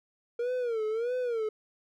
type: tone with vibrato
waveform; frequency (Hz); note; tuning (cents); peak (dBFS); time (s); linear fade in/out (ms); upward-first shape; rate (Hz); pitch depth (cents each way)
triangle; 466.2; A#4; 0; -26; 0.39-1.49; 5; sine; 1.6; 140
effects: none